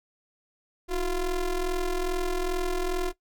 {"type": "ring-modulated tone", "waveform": "square", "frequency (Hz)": 171.8, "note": "F3", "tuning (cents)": -28, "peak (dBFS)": -23, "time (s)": [0.88, 3.13], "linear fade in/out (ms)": 50, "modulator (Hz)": 193, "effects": ["noise-tail reverb RT60 0.1 s tail -18 dB re dry"]}